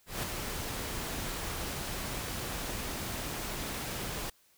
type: noise with ADSR envelope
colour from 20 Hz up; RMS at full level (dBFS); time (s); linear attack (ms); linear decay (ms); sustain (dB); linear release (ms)
pink; -33; 0.06-4.3; 170; 6; -4; 4
effects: white hiss -66 dBFS RMS until 4.57 s